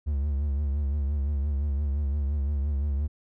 triangle tone with vibrato, 71.3 Hz, C#2, 49 cents sharp, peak -22 dBFS, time 0.06-3.08 s, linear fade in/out 20 ms, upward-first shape triangle, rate 5.8 Hz, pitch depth 95 cents each way, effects none

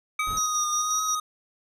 sine tone with exponential decay, 2300 Hz, D7, 37 cents flat, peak -23 dBFS, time 0.19-0.39 s, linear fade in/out 5 ms, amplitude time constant 42 ms
square tone with vibrato, 1244.5 Hz, D#6, in tune, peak -27 dBFS, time 0.19-1.2 s, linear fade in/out 5 ms, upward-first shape triangle, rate 1.5 Hz, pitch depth 35 cents each way
brown noise, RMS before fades -37 dBFS, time 0.27-0.39 s, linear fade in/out 2 ms
sine tone with tremolo, 5790 Hz, F#8, 38 cents flat, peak -24 dBFS, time 0.37-1.15 s, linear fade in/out 2 ms, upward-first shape square, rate 5.6 Hz, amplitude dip 50%
effects resampled to 32000 Hz

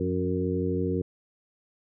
harmonic tone with a mistuned harmonic, 92 Hz, F#2, 9 cents flat, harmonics 1 / 2 / 3 / 4 / 5, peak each -31 / -31 / -31 / -31 / -31 dBFS, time 0-1.02 s, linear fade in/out 5 ms, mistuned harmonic 2, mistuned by -58 cents, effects none

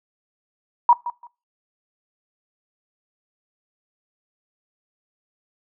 sine tone with echo, 957 Hz, A#5, 45 cents sharp, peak -8 dBFS, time 0.89-0.93 s, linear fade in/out 2 ms, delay 170 ms, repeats 2, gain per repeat -15 dB, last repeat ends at 1.27 s, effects noise-tail reverb RT60 0.3 s tail -21 dB re dry

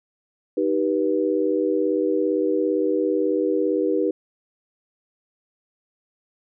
sine chord, Eb augmented, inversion none, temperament just, 311.1 / 388.9 / 486.1 Hz, Eb4 / G4 / B4, 0 / -14 / -28 cents, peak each -23 dBFS, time 0.57-4.11 s, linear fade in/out 5 ms, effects none

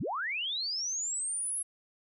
sine linear sweep, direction up, 73.42 to 10990 Hz, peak -31 dBFS, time 0-1.63 s, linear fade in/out 10 ms, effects none

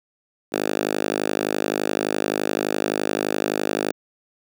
5% pulse tone with high-pass filter, 51.7 Hz, G#1, 7 cents flat, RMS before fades -24 dBFS, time 0.52-3.92 s, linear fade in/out 10 ms, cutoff 310 Hz, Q 1.3, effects none

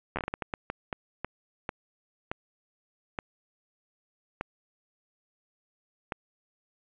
slowing click train, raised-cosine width 0.5 ms, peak -16 dBFS, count 17, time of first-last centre 0.16-6.122 s, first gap 11 ms, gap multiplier 1.4, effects resampled to 8000 Hz + 7-bit

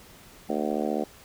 harmonic tone, 75 Hz, D2, 37 cents sharp, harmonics 3 / 4 / 5 / 6 / 7 / 8 / 9 / 10, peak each -31 / -32 / -33 / -34 / -34 / -35 / -36 / -36 dBFS, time 0.49-1.04 s, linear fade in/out 5 ms, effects pink hiss -51 dBFS RMS until 1.24 s

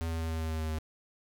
square tone with pitch steps, 82.41 / 81.84 / 81.28 / 80.71 / 80.16 / 79.6 / 79.05 / 78.51 Hz, E2 / E2 / E2 / E2 / E2 / D#2 / D#2 / D#2, 0 / -12 / -24 / -36 / -48 / +40 / +28 / +16 cents, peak -32 dBFS, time 0.01-0.786 s, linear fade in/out 0 ms, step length 97 ms, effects 11-bit

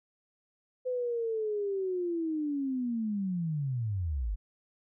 sine linear sweep, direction down, 510 to 44.46 Hz, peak -29 dBFS, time 0.85-4.36 s, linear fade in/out 20 ms, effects none

